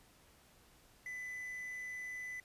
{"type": "tone with quantisation", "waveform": "triangle", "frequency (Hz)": 2000, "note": "B6", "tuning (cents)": 21, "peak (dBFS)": -40, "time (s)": [1.06, 2.4], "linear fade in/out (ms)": 2, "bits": 10, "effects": ["pink hiss -65 dBFS RMS until 2.44 s", "resampled to 32000 Hz"]}